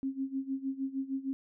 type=tone with tremolo; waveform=sine; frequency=268.8 Hz; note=C4; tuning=47 cents sharp; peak=-29 dBFS; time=0.03-1.33 s; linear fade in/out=0 ms; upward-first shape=sine; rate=6.5 Hz; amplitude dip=85%; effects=none